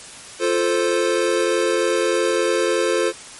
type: chord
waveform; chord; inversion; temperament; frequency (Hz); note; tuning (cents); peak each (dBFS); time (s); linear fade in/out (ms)
square; F major; none; equal; 349.2 / 440 / 523.3; F4 / A4 / C5; 0 / 0 / 0; -22; 0.39-3.13; 50
effects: white hiss -38 dBFS RMS until 3.39 s + MP3 48 kbps